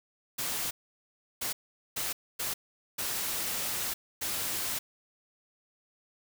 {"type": "noise bursts at uneven times", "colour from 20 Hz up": "white", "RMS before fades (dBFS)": -33, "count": 6, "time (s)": [[0.38, 0.71], [1.41, 1.53], [1.96, 2.13], [2.39, 2.54], [2.98, 3.94], [4.21, 4.79]], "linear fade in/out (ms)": 10, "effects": []}